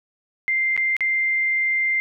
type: tone with dropouts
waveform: sine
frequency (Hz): 2093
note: C7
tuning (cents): 0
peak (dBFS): -18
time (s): 0.48-2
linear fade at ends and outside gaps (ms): 0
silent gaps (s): 0.765-0.776 / 0.966-1.007
effects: none